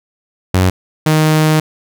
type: tone pair in turn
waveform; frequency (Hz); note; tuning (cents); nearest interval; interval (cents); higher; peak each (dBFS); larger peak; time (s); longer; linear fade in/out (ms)
sawtooth; 92.5 / 155.57; F#2 / D#3; 0 / 0; major sixth; 900; second; -5; neither; 0.54-0.7 / 1.06-1.6; second; 5
effects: none